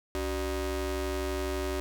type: ring-modulated tone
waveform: 30% pulse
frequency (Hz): 220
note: A3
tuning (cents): 0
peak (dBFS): -24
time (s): 0.15-1.8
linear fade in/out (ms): 0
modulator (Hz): 156
effects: none